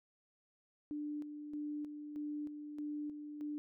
sine tone with tremolo, 296.7 Hz, D4, 18 cents sharp, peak -38 dBFS, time 0.91-3.58 s, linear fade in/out 0 ms, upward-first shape square, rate 1.6 Hz, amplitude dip 50%, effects none

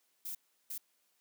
violet noise bursts at uneven times, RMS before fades -41 dBFS, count 2, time 0.25-0.35 / 0.7-0.78 s, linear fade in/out 5 ms, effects white hiss -75 dBFS RMS until 1.2 s + high-pass 200 Hz 12 dB/octave

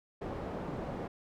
white low-pass noise, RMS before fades -39 dBFS, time 0.21-1.08 s, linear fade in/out 10 ms, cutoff 550 Hz, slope 12 dB/octave, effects none

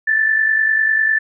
sine tone with amplitude modulation, 1760 Hz, A6, in tune, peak -10 dBFS, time 0.07-1.19 s, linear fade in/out 10 ms, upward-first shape sine, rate 50 Hz, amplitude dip 55%, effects none

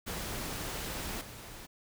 pink noise with level steps, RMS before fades -38 / -47 dBFS, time 0.06-1.67 s, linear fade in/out 20 ms, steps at 1.21 s, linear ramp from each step 2 ms, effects none

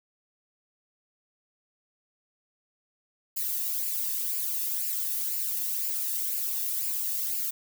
violet noise with flanger, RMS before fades -30 dBFS, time 3.36-7.51 s, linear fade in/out 10 ms, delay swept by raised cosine 0.41 to 1.13 ms, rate 2 Hz, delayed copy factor +0.5, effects none

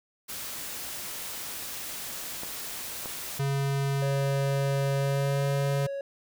white noise, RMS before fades -37 dBFS, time 0.28-3.4 s, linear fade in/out 20 ms
clicks, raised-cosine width 1 ms, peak -24 dBFS, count 2, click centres 2.434 / 3.058 s
square tone with pitch glide, 138.59 to 140.77 Hz, C#3 to C#3, 0 to +27 cents, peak -26 dBFS, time 3.39-5.87 s, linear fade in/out 10 ms, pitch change +27 cents, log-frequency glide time 4.96-5.43 s
triangle tone, 554.4 Hz, C#5, in tune, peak -29 dBFS, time 4.02-6.01 s, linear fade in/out 2 ms
effects none

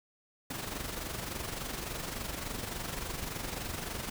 pink noise with amplitude modulation, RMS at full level -36 dBFS, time 0.5-4.1 s, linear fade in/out 5 ms, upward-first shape sine, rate 23.5 Hz, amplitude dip 55%, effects none

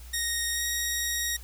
10% pulse tone with pitch glide, 1864.7 to 1884.2 Hz, A#6 to A#6, 0 to +18 cents, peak -18 dBFS, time 0.13-1.37 s, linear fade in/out 10 ms, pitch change +18 cents, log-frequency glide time 0.52-0.63 s, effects added 60 Hz sine -42 dBFS peak until 1.43 s + white hiss -52 dBFS RMS until 1.43 s

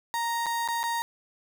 35% pulse tone with dropouts, 932.3 Hz, A#5, in tune, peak -25 dBFS, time 0.14-1.02 s, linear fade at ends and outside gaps 0 ms, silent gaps 0.46-0.466 / 0.677-0.686 / 0.831-0.838 s, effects none

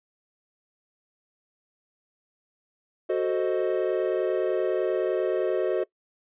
triangle chord, F# diminished seventh, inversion none, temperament equal, 370 / 440 / 523.3 / 622.3 Hz, F#4 / A4 / C5 / Eb5, 0 / 0 / 0 / 0 cents, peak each -24 / -27 / -28 / -28 dBFS, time 3.09-5.84 s, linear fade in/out 10 ms, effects noise-tail reverb RT60 0.1 s tail -22 dB re dry + resampled to 8000 Hz

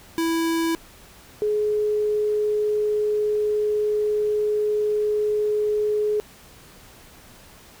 square / sine tone pair in turn, 329.6 / 421.8 Hz, E4 / G#4, 0 / +27 cents, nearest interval major third, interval 427 cents, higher second, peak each -21 / -19 dBFS, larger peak second, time 0.18-0.75 / 1.42-6.2 s, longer second, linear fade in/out 0 ms, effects pink hiss -48 dBFS RMS until 7.8 s

